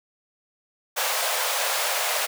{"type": "high-pass noise", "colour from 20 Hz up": "pink", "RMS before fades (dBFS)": -25, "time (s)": [0.96, 2.27], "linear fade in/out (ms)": 20, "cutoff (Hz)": 520, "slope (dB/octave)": 48, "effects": []}